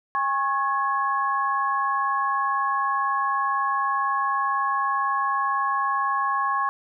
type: tone cluster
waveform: sine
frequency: 812 / 1094 / 1682 Hz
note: G#5 / C#6 / G#6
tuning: -39 / -23 / +22 cents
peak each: -29 / -22 / -30 dBFS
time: 0.15-6.69 s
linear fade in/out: 0 ms
effects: none